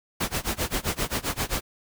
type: noise with tremolo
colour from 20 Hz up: pink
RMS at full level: -25 dBFS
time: 0.2-1.61 s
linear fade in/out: 10 ms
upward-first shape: sine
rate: 7.6 Hz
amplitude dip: 95%
effects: none